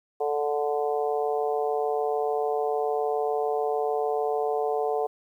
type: harmonic tone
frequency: 146.83 Hz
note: D3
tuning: in tune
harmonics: 3 / 4 / 5 / 6 / 7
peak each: -26 / -33 / -28 / -38 / -40 dBFS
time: 0.2-5.07 s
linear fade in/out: 10 ms
effects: 10-bit